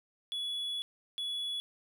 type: tone bursts at uneven times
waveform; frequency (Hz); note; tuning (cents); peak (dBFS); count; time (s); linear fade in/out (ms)
triangle; 3396; G#7; +38; -32; 2; 0.32-0.82 / 1.18-1.6; 0
effects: none